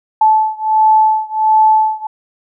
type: beating tone pair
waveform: sine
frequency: 869 / 870.4 Hz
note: A5 / A5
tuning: -22 / -19 cents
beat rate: 1.4 Hz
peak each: -11 / -12 dBFS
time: 0.21-2.07 s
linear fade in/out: 5 ms
effects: none